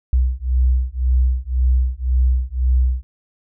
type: beating tone pair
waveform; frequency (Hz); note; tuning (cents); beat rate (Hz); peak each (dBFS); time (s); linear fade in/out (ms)
sine; 62.2 / 64.1; B1 / C2; +13 / -35; 1.9; -17 / -17; 0.13-3.03; 0
effects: none

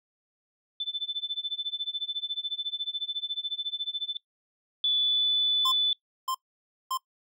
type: tone with tremolo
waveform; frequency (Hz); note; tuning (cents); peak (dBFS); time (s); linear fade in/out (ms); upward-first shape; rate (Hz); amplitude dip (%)
sine; 3520; A7; 0; -26; 0.8-4.17; 2; sine; 14; 95
type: tone with pitch glide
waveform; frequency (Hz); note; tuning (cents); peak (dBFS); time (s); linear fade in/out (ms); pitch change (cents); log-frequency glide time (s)
sine; 3467 to 3487; A7 to A7; -26 to -16; -22; 4.84-5.93; 2; +10; 4.97-5.26
type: tone bursts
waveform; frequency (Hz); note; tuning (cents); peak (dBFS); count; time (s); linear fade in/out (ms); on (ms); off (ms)
square; 1046.5; C6; 0; -28; 3; 5.65-6.974; 5; 68; 560
effects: noise-tail reverb RT60 0.1 s tail -21 dB re dry

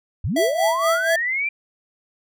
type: linear sweep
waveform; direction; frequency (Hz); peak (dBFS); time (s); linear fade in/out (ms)
sine; up; 61.74 to 2389; -20; 0.24-1.49; 5
type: tone with tremolo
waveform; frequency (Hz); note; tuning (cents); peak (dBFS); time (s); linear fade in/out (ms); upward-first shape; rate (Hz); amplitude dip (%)
square; 659.3; E5; 0; -17; 0.36-1.16; 5; sine; 4.2; 75
effects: none

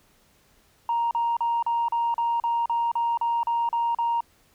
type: tone bursts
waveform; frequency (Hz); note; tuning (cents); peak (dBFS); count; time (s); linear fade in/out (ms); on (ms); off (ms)
sine; 935; A#5; +5; -20; 13; 0.89-4.206; 2; 220; 38
effects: tanh soft clip ceiling -18 dBFS + pink hiss -61 dBFS RMS until 4.54 s

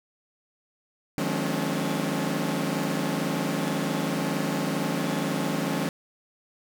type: tone cluster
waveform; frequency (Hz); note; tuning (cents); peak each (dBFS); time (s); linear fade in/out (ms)
sawtooth; 155.8 / 180.3 / 213.2 / 263.4 / 285.4; D#3 / F#3 / G#3 / C4 / D4; +3 / -45 / +46 / +12 / -49; -28; 1.18-5.89; 0
effects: none

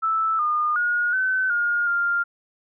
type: tone with pitch steps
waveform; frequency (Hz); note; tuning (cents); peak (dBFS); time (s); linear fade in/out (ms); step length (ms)
sine; 1316 / 1217 / 1439 / 1522 / 1422 / 1398; E6 / D#6 / F#6 / F#6 / F6 / F6; -3 / -39 / -49 / +48 / +31 / +1; -19; 0.02-2.24; 20; 370
effects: none

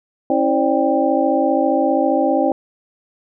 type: tone cluster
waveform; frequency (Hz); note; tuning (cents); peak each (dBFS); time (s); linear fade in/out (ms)
sine; 272 / 324.7 / 535 / 590 / 790; C#4 / E4 / C5 / D5 / G5; -33 / -26 / +38 / +8 / +13; -20; 0.3-2.52; 2
effects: none

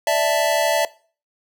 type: chord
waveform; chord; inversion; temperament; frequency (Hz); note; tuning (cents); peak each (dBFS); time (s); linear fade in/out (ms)
square; D suspended second; none; equal; 587.3 / 659.3 / 880; D5 / E5 / A5; 0 / 0 / 0; -22 / -19 / -24; 0.07-0.85; 2
effects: noise-tail reverb RT60 0.4 s tail -20 dB re dry

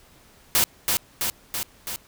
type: noise with echo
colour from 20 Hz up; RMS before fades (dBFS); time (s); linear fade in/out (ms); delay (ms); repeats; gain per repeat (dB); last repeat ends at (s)
white; -19; 0.55-0.64; 0; 330; 4; -3; 1.96
effects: pink hiss -54 dBFS RMS until 2.07 s

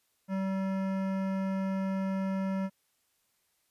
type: tone with hard clipping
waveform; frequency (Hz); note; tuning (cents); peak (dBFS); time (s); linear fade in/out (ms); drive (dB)
sine; 192; G3; -36; -31; 0.28-2.7; 50; 16
effects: white hiss -74 dBFS RMS until 3.7 s + resampled to 32000 Hz

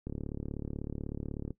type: click train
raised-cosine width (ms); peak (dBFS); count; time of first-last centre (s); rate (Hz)
3; -24; 53; 0.07-1.506; 36.2
effects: noise-tail reverb RT60 0.1 s tail -18 dB re dry

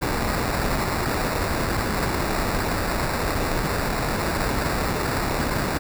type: noise with sample-and-hold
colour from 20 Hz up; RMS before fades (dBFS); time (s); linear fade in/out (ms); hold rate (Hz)
pink; -24; 0.01-5.79; 20; 3150
effects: none

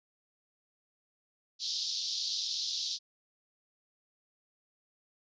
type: band-pass noise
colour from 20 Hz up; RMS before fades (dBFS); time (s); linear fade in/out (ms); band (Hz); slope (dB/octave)
white; -35; 1.59-2.99; 50; 3600 to 5500; 48
effects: resampled to 16000 Hz

